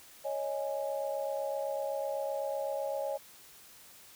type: chord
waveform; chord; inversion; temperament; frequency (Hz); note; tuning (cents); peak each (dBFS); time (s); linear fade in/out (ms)
sine; C# suspended second; none; equal; 554.4 / 622.3 / 830.6; C#5 / D#5 / G#5; 0 / 0 / 0; -34 / -37 / -40; 0.24-3.18; 20
effects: white hiss -55 dBFS RMS until 4.15 s